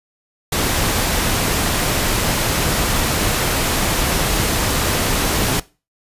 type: noise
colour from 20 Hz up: pink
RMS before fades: -18 dBFS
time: 0.52-5.6 s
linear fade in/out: 5 ms
effects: noise-tail reverb RT60 0.3 s tail -20 dB re dry + resampled to 32000 Hz